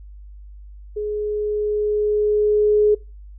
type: tone with level ramp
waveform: sine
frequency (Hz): 420.2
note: G#4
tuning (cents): +20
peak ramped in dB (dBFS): -22 to -11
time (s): 0.96-2.95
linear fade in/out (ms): 10
effects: noise-tail reverb RT60 0.3 s tail -24 dB re dry + added 50 Hz sine -37 dBFS peak until 3.38 s